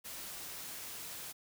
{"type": "noise", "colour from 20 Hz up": "white", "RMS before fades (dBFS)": -45, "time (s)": [0.04, 1.33], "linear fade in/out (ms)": 20, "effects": []}